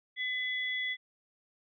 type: tone pair together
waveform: sine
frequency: 2015 / 3389 Hz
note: B6 / G#7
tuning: +34 / +34 cents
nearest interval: major sixth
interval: 900 cents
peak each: -32 / -37 dBFS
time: 0.16-0.97 s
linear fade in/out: 50 ms
effects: none